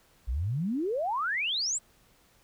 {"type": "exponential sweep", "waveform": "sine", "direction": "up", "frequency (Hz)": [53.5, 8140], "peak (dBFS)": -27, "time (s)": [0.27, 1.79], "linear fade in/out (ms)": 20, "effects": ["pink hiss -63 dBFS RMS until 2.43 s"]}